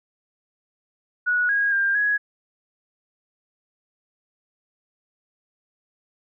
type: tone with pitch steps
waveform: sine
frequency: 1464 / 1641 / 1596 / 1670 Hz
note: F#6 / G#6 / G6 / G#6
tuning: -19 / -21 / +31 / +9 cents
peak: -18 dBFS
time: 1.26-2.18 s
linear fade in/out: 20 ms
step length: 230 ms
effects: none